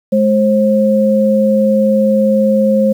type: tone pair together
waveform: sine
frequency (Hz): 211.2 / 533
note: G#3 / C5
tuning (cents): +29 / +32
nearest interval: octave + major third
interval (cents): 1603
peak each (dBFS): -11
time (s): 0.12-2.93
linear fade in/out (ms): 10
effects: 7-bit